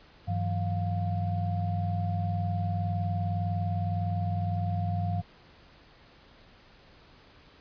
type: tone cluster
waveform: sine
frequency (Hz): 98.1 / 160 / 179.7 / 705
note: G2 / D#3 / F3 / F5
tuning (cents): +2 / +49 / +50 / +16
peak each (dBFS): -28 / -35 / -37 / -36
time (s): 0.27-5.22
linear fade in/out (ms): 20
effects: pink hiss -56 dBFS RMS until 7.6 s + resampled to 11025 Hz